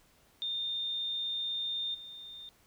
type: tone with level steps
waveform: sine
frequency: 3628 Hz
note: A#7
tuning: 48 cents flat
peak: -32 / -44 dBFS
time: 0.42-2.49 s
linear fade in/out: 0 ms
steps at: 1.94 s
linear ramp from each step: 10 ms
effects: pink hiss -65 dBFS RMS until 2.66 s